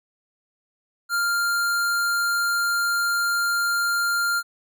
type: tone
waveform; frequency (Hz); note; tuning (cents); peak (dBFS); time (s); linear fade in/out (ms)
square; 1396.9; F6; 0; -21; 1.09-4.43; 50
effects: none